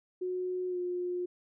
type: tone with pitch glide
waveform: sine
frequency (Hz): 365.3 to 357.2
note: F#4 to F4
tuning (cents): -22 to +39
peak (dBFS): -31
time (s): 0.21-1.26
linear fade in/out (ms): 10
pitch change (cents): -39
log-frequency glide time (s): 0.68-0.78
effects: none